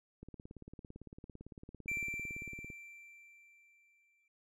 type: click train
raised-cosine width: 3 ms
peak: -36 dBFS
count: 45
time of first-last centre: 0.23-2.702 s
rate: 17.8 Hz
type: tone with exponential decay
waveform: triangle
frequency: 2349 Hz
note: D7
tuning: in tune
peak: -32 dBFS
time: 1.88-4.28 s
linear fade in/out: 2 ms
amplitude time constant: 520 ms
effects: none